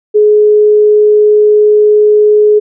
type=tone; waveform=sine; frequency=421.5 Hz; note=G#4; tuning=26 cents sharp; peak=-3 dBFS; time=0.14-2.6 s; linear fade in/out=20 ms; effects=none